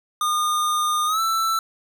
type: tone with pitch glide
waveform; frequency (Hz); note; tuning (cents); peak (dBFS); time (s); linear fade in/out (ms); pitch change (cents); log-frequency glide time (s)
square; 1218 to 1328.2; D#6 to E6; -37 to +13; -20; 0.21-1.59; 2; +150; 1.06-1.2
effects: none